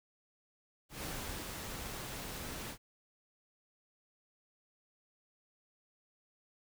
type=noise with ADSR envelope; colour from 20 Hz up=pink; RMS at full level=-41 dBFS; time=0.89-2.78 s; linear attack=140 ms; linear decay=400 ms; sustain=-2 dB; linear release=82 ms; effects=none